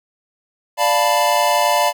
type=chord; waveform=square; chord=B half-diminished seventh; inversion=first; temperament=equal; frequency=587.3 / 698.5 / 880 / 987.8 Hz; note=D5 / F5 / A5 / B5; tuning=0 / 0 / 0 / 0 cents; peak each=-20 dBFS; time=0.77-1.93 s; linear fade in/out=50 ms; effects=none